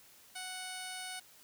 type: tone with low-pass filter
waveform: 10% pulse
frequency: 740 Hz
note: F#5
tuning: in tune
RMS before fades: -43 dBFS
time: 0.35-1.2 s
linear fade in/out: 10 ms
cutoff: 8800 Hz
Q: 5
effects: white hiss -60 dBFS RMS until 1.43 s